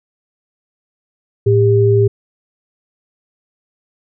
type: tone pair together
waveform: sine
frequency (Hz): 110.9 / 399.1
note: A2 / G4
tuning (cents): +14 / +31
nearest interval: octave + minor seventh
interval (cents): 2217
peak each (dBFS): -11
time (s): 1.46-2.08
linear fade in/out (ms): 10
effects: none